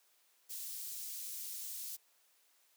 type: high-pass noise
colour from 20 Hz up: white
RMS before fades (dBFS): -44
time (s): 0.49-1.97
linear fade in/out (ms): 20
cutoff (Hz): 5100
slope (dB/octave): 12
effects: white hiss -71 dBFS RMS until 2.76 s + high-pass 400 Hz 12 dB/octave